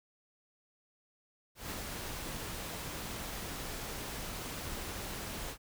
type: noise with ADSR envelope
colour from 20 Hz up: pink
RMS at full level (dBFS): -39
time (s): 1.55-5.58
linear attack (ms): 160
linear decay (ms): 32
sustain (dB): -2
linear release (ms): 82
effects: none